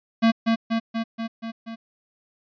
square tone with echo, 226.9 Hz, A#3, 47 cents flat, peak -15 dBFS, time 0.22-0.32 s, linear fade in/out 20 ms, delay 240 ms, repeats 6, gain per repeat -3 dB, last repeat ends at 1.76 s, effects resampled to 11025 Hz

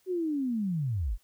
sine linear sweep, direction down, 379.5 to 34.35 Hz, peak -27 dBFS, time 0.06-1.18 s, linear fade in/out 50 ms, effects white hiss -68 dBFS RMS until 1.23 s

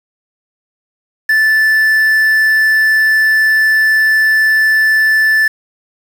triangle tone with quantisation, 1754 Hz, A6, 6 cents flat, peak -6 dBFS, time 1.29-5.48 s, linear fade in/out 5 ms, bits 5, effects none

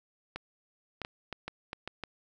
clicks, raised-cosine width 0.3 ms, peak -21 dBFS, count 8, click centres 0.36 / 1.017 / 1.049 / 1.327 / 1.48 / 1.731 / 1.876 / 2.037 s, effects none

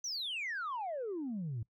sine exponential sweep, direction down, 6170 to 103.83 Hz, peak -34 dBFS, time 0.04-1.63 s, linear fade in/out 5 ms, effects noise-tail reverb RT60 0.1 s tail -23 dB re dry + tanh soft clip ceiling -33 dBFS

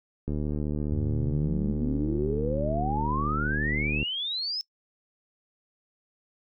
click train, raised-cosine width 3 ms, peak -18 dBFS, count 281, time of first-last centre 0.28-4.028 s, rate 74.7 Hz
sine exponential sweep, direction up, 87.31 to 5290 Hz, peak -28 dBFS, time 0.92-4.61 s, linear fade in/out 0 ms
effects noise-tail reverb RT60 0.1 s tail -22 dB re dry

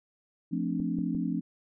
sine chord, D minor seventh, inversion first, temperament equal, 174.61 / 220 / 261.6 / 293.7 Hz, F3 / A3 / C4 / D4, 0 / 0 / 0 / 0 cents, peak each -32 / -34 / -33 / -34 dBFS, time 0.51-1.41 s, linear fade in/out 20 ms
clicks, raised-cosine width 3 ms, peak -27 dBFS, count 3, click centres 0.801 / 0.987 / 1.149 s
effects none

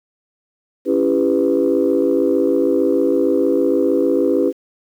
sine chord, C# half-diminished seventh, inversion none, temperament just, 277.2 / 332.6 / 399.1 / 498.9 Hz, C#4 / E4 / G4 / B4, 0 / +16 / +31 / +17 cents, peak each -18 dBFS, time 0.85-4.53 s, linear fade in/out 50 ms, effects tanh soft clip ceiling -5 dBFS + 8-bit

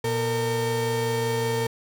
35% pulse tone pair together, 120.3 / 455.9 Hz, B2 / A#4, -45 / -39 cents, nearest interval octave + major seventh, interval 2306 cents, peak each -26 / -23 dBFS, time 0.04-1.67 s, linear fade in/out 5 ms, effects none

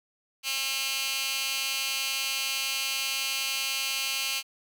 15% pulse tone with high-pass filter, 269.4 Hz, C#4, 49 cents flat, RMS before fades -30 dBFS, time 0.43-4.43 s, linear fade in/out 50 ms, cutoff 3000 Hz, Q 1.5, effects none

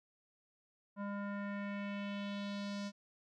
square tone with low-pass filter sweep, 201.9 Hz, G#3, 49 cents flat, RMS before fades -41 dBFS, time 0.96-2.92 s, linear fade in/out 50 ms, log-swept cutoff 1200 to 5600 Hz, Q 2.3, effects none

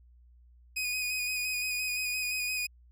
sawtooth tone with vibrato, 2489 Hz, D#7, in tune, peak -27 dBFS, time 0.76-2.67 s, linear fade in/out 10 ms, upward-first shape square, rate 5.8 Hz, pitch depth 19 cents each way, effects added 60 Hz sine -55 dBFS peak until 2.91 s

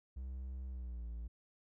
triangle tone with pitch glide, 64.6 to 57.55 Hz, C2 to A#1, -21 to -22 cents, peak -39 dBFS, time 0.16-1.28 s, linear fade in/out 10 ms, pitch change -201 cents, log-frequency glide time 0.68-1.07 s, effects none

